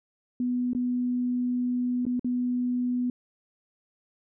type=tone with dropouts; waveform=sine; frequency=247.2 Hz; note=B3; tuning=2 cents sharp; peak=-24 dBFS; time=0.4-3.1 s; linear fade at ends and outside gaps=2 ms; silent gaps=0.733-0.749 / 2.053-2.065 / 2.195-2.245 s; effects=none